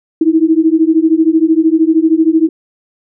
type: beating tone pair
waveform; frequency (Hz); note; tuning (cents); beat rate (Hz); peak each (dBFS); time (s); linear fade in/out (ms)
sine; 315 / 328; D#4 / E4; +21 / -9; 13; -10; 0.21-2.49; 5
effects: none